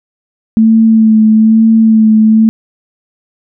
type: tone with vibrato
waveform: sine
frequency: 220.7 Hz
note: A3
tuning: 5 cents sharp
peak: -3 dBFS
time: 0.57-2.49 s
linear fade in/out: 0 ms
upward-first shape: sine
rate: 1.1 Hz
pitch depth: 25 cents each way
effects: none